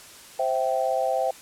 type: chord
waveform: sine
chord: C major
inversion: none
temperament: equal with one note detuned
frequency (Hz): 523.3 / 659.3 / 776.3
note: C5 / E5 / G5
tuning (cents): 0 / 0 / -17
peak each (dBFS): -26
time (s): 0.39-1.31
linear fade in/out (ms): 5
effects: white hiss -46 dBFS RMS until 1.41 s + low-pass 11000 Hz 12 dB/octave